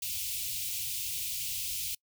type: band-stop noise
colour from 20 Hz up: white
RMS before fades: -35 dBFS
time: 0.02-1.95 s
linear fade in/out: 5 ms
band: 140 to 2400 Hz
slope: 48 dB/octave
effects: noise-tail reverb RT60 0.1 s tail -26 dB re dry